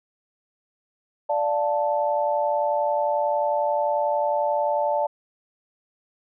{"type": "chord", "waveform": "sine", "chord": "D minor", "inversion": "none", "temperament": "equal", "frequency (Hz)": [587.3, 698.5, 880], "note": ["D5", "F5", "A5"], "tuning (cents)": [0, 0, 0], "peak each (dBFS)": [-23, -28, -24], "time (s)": [1.29, 5.07], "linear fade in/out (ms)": 10, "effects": []}